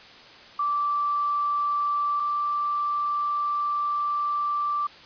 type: tone pair in turn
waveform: sine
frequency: 1167 / 1172.1 Hz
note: D6 / D6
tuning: -11 / -4 cents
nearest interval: unison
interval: 7 cents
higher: second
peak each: -22 / -23 dBFS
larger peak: first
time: 0.59-2.2 / 2.2-4.87 s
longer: second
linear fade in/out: 5 ms
effects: white hiss -47 dBFS RMS until 5.05 s + resampled to 11025 Hz